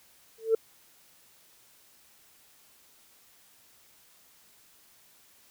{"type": "tone with exponential growth", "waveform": "sine", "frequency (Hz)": 447.6, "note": "A4", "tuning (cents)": 30, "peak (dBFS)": -15, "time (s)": [0.38, 0.55], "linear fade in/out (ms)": 5, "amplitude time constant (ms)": 36, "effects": ["tanh soft clip ceiling -15 dBFS", "white hiss -60 dBFS RMS until 5.5 s"]}